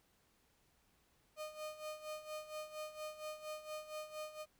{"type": "tone with tremolo", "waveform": "35% pulse", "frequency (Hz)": 614, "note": "D#5", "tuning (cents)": -23, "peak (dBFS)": -40, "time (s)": [1.36, 4.46], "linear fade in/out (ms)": 50, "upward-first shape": "sine", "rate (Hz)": 4.3, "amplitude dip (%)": 75, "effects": ["pink hiss -74 dBFS RMS until 4.59 s"]}